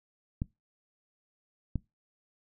clicks, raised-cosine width 5 ms, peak -18 dBFS, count 2, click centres 0.419 / 1.757 s, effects noise-tail reverb RT60 0.2 s tail -22 dB re dry

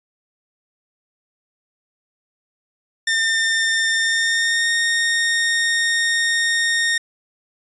sawtooth tone with pitch glide, 1806 to 1846.1 Hz, A6 to A#6, +45 to -17 cents, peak -13 dBFS, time 3.07-6.98 s, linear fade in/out 5 ms, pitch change +38 cents, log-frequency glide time 3.94-4.71 s, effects resampled to 22050 Hz

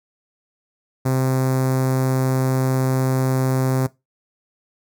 sawtooth tone with notch filter, 130.81 Hz, C3, in tune, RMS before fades -19 dBFS, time 1.05-3.87 s, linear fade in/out 10 ms, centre 3000 Hz, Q 0.53, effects noise-tail reverb RT60 0.2 s tail -19 dB re dry

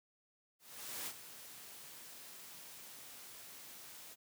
white noise with ADSR envelope, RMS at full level -42 dBFS, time 0.59-4.16 s, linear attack 480 ms, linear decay 57 ms, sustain -11 dB, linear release 35 ms, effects high-pass 100 Hz 12 dB/octave

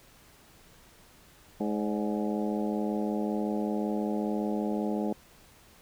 harmonic tone with a mistuned harmonic, 105.3 Hz, G#2, 24 cents sharp, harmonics 2 / 3 / 4 / 5 / 6 / 7 / 8, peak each -30 / -34 / -36 / -38 / -40 / -41 / -42 dBFS, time 1.6-5.13 s, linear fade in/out 5 ms, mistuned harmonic 6, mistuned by -65 cents, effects pink hiss -57 dBFS RMS until 5.81 s

